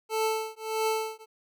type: tone with tremolo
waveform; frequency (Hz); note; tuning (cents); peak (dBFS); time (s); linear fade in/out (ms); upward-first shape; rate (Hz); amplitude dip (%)
25% pulse; 440; A4; 0; -20; 0.09-1.26; 50; triangle; 1.6; 100
effects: none